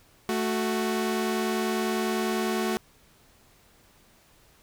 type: tone pair together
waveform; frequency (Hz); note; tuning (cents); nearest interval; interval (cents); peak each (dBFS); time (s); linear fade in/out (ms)
sawtooth; 220 / 370; A3 / F#4; 0 / 0; major sixth; 900; -24; 0.29-2.77; 0
effects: pink hiss -59 dBFS RMS until 4.62 s